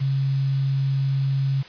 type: tone with quantisation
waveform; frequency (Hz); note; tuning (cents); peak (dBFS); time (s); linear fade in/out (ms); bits
sine; 135.9; C#3; -34; -19; 0-1.63; 20; 7
effects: white hiss -44 dBFS RMS until 1.68 s + resampled to 11025 Hz